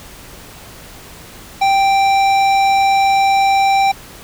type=tone with hard clipping; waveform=sine; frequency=784 Hz; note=G5; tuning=in tune; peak=-12 dBFS; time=1.61-3.92 s; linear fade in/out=10 ms; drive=13 dB; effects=pink hiss -37 dBFS RMS until 4.23 s

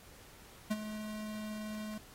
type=tone with ADSR envelope; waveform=square; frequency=213.8 Hz; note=A3; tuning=49 cents flat; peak=-29 dBFS; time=0.7-1.98 s; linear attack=14 ms; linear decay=37 ms; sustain=-11 dB; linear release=4 ms; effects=pink hiss -57 dBFS RMS until 2.14 s + AAC 48 kbps

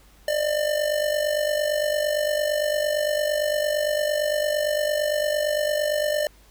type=tone with amplitude modulation; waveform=square; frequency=599 Hz; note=D5; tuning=34 cents sharp; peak=-19 dBFS; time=0.28-6.27 s; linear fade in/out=2 ms; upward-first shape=sine; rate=48.8 Hz; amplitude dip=65%; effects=added 50 Hz sine -52 dBFS peak until 6.5 s + pink hiss -56 dBFS RMS until 6.5 s

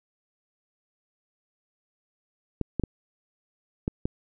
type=clicks; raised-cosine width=3 ms; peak=-13 dBFS; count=5; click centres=2.613 / 2.797 / 2.837 / 3.879 / 4.055 s; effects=none

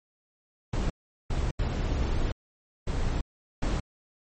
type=noise bursts at uneven times; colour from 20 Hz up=brown; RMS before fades=-27 dBFS; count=5; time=0.73-0.9 / 1.3-1.51 / 1.59-2.32 / 2.87-3.21 / 3.62-3.8 s; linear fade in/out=5 ms; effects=MP3 32 kbps

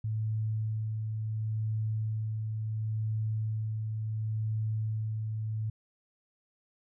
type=tone with tremolo; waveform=sine; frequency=109.2 Hz; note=A2; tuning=13 cents flat; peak=-28 dBFS; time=0.04-5.7 s; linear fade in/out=5 ms; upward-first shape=sine; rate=0.71 Hz; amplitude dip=30%; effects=none

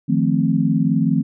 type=chord; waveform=sine; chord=F dominant seventh; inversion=third; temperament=equal; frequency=155.56 / 174.61 / 220 / 261.6 Hz; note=Eb3 / F3 / A3 / C4; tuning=0 / 0 / 0 / 0 cents; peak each=-20 dBFS; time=0.08-1.23 s; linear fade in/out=20 ms; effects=none

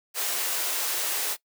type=high-pass noise; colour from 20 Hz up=white; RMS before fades=-28 dBFS; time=0.14-1.37 s; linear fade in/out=50 ms; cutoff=360 Hz; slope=24 dB/octave; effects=noise-tail reverb RT60 0.1 s tail -20 dB re dry

